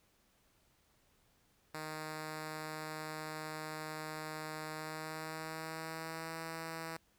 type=tone with pitch glide; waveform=5% pulse; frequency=155.56 to 162.92 Hz; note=D#3 to E3; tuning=0 to -20 cents; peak=-30 dBFS; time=1.74-6.97 s; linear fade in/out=5 ms; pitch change=+80 cents; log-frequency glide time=4.71-6.37 s; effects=pink hiss -72 dBFS RMS until 7.18 s